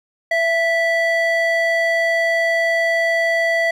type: ring-modulated tone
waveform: triangle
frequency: 1318.5 Hz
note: E6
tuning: in tune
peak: -10 dBFS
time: 0.31-3.71 s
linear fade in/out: 5 ms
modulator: 651 Hz
effects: none